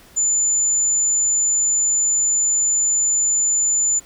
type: tone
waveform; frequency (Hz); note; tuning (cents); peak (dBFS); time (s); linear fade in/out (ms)
sine; 7040; A8; 0; -15; 0.16-4; 20
effects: pink hiss -48 dBFS RMS until 4.05 s